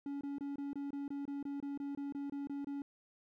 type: tone bursts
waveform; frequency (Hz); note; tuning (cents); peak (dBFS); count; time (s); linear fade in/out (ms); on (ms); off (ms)
triangle; 281.8; C#4; +29; -36; 16; 0.06-2.82; 2; 150; 24
effects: none